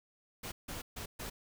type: noise bursts at uneven times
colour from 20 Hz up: pink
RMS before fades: -42 dBFS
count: 4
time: 0.43-0.52 / 0.68-0.82 / 0.96-1.06 / 1.19-1.3 s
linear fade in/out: 10 ms
effects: none